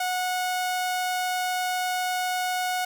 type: tone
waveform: sawtooth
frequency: 732 Hz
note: F#5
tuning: 19 cents flat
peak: -21 dBFS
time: 0-2.85 s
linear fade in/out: 5 ms
effects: none